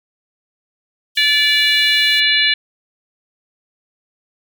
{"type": "high-pass noise", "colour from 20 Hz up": "pink", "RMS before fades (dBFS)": -34, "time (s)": [1.15, 2.21], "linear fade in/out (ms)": 20, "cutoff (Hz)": 2800, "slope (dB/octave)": 96}
{"type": "harmonic tone", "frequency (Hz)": 580, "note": "D5", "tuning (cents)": -22, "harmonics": [3, 4, 5, 6, 7], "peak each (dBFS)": [-18, -18, -18, -18, -18], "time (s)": [1.17, 2.54], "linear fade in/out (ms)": 5}
{"effects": []}